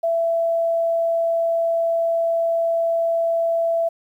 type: tone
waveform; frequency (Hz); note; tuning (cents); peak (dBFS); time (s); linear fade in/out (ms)
sine; 667; E5; +20; -17; 0.03-3.89; 10
effects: 9-bit